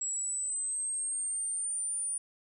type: linear sweep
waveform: sine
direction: up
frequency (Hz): 7690 to 9400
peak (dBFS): -31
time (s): 0.01-2.18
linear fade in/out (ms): 5
effects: none